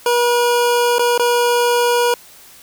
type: tone with dropouts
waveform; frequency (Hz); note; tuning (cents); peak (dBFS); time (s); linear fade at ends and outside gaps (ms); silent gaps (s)
25% pulse; 481.2; B4; -45; -9; 0.06-2.14; 2; 0.984-0.993 / 1.178-1.195
effects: white hiss -43 dBFS RMS until 2.62 s